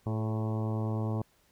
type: harmonic tone with a mistuned harmonic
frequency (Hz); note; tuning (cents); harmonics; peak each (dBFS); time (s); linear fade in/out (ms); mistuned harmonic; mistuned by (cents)
110; A2; 0; 1 / 2 / 3 / 4 / 5 / 6 / 7 / 8 / 9 / 10; -30 / -36 / -40 / -42 / -44 / -46 / -47 / -48 / -49 / -50; 0.06-1.22; 5; 4; -41
effects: pink hiss -67 dBFS RMS until 1.51 s